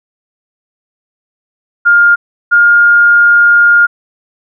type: tone pair in turn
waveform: sine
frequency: 1409 / 1415 Hz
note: F6 / F6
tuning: +15 / +22 cents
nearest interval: unison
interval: 7 cents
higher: second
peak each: -3 dBFS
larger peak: neither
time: 1.85-2.16 / 2.51-3.87 s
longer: second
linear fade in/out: 20 ms
effects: none